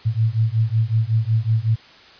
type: beating tone pair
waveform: sine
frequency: 109.1 / 114.5 Hz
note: A2 / A#2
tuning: -14 / -31 cents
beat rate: 5.4 Hz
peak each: -19 dBFS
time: 0.05-1.76 s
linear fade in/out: 20 ms
effects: white hiss -46 dBFS RMS until 2.19 s + resampled to 11025 Hz